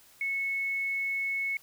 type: tone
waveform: sine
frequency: 2200 Hz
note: C#7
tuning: 14 cents flat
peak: -28 dBFS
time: 0.21-1.57 s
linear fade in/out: 2 ms
effects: white hiss -58 dBFS RMS until 1.62 s

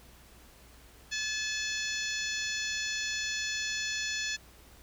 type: harmonic tone with a mistuned harmonic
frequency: 861 Hz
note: A5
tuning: 38 cents flat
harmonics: 2 / 3 / 4 / 5 / 6 / 7 / 8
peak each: -36 / -38 / -39 / -40 / -41 / -41 / -42 dBFS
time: 1.11-4.37 s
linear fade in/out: 20 ms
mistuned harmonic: 6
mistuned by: +27 cents
effects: added 60 Hz sine -57 dBFS peak until 4.82 s + pink hiss -57 dBFS RMS until 4.82 s

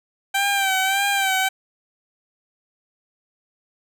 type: tone with vibrato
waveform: 15% pulse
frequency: 780 Hz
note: G5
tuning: 9 cents flat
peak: -12 dBFS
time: 0.34-1.49 s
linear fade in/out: 10 ms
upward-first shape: sine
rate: 1.7 Hz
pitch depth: 52 cents each way
effects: none

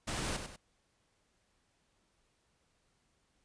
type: noise with echo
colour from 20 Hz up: pink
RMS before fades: -37 dBFS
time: 0.07-0.37 s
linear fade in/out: 10 ms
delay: 97 ms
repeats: 2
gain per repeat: -7 dB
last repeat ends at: 0.564 s
effects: pink hiss -75 dBFS RMS until 3.44 s + resampled to 22050 Hz

